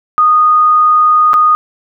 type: tone with dropouts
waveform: sine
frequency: 1235 Hz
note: D#6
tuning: 13 cents flat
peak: -5 dBFS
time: 0.18-1.55 s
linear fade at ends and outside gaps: 0 ms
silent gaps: 1.333-1.34 s
effects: none